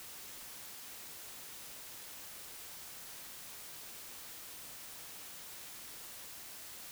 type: silence
effects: white hiss -49 dBFS RMS until 6.91 s